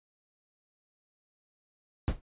brown noise with exponential decay, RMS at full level -21 dBFS, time 2.08-2.21 s, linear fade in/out 0 ms, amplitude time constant 28 ms, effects resampled to 8000 Hz

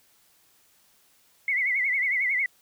sine tone with vibrato, 2093 Hz, C7, in tune, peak -22 dBFS, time 1.48-2.46 s, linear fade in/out 2 ms, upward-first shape sine, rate 11 Hz, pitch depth 110 cents each way, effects white hiss -62 dBFS RMS until 2.61 s

